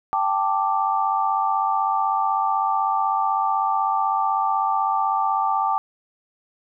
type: chord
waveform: sine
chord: G suspended second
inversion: none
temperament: equal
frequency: 784 / 880 / 1174.7 Hz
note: G5 / A5 / D6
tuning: 0 / 0 / 0 cents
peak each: -23 dBFS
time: 0.13-5.78 s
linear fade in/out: 0 ms
effects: none